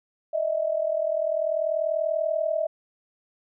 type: tone pair together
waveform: sine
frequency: 611.7 / 652 Hz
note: D#5 / E5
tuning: -30 / -19 cents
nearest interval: minor second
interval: 111 cents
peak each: -26 / -25 dBFS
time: 0.33-2.67 s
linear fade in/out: 10 ms
effects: none